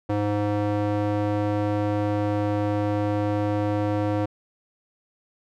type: tone with band-pass filter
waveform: square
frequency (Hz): 103.83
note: G#2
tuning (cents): 0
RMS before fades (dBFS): -24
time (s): 0.09-4.26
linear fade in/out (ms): 10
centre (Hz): 470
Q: 0.92
effects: none